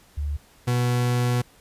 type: tone pair in turn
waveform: sine / 40% pulse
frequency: 73 / 122.57 Hz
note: D2 / B2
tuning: -10 / -13 cents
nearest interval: major sixth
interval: 897 cents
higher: second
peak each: -24 / -19 dBFS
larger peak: second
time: 0.17-0.37 / 0.67-1.42 s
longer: second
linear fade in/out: 10 ms
effects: pink hiss -55 dBFS RMS until 1.6 s + resampled to 32000 Hz